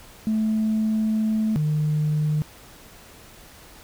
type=tone pair in turn; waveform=sine; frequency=218.1 / 151.83 Hz; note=A3 / D#3; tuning=-15 / -42 cents; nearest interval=tritone; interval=627 cents; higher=first; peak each=-18 dBFS; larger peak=neither; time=0.27-1.56 / 1.56-2.42 s; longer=first; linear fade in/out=0 ms; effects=tanh soft clip ceiling -16 dBFS + pink hiss -47 dBFS RMS until 3.83 s